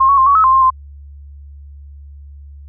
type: tone with pitch steps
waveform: sine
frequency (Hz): 1066 / 1115 / 1056 / 1124 / 1289 / 1050 / 1061 / 1041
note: C6 / C#6 / C6 / C#6 / E6 / C6 / C6 / C6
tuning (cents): +32 / +10 / +16 / +24 / -39 / +6 / +24 / -9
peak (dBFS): -7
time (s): 0-0.704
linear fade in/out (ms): 10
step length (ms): 88
effects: added 71 Hz sine -33 dBFS peak until 2.68 s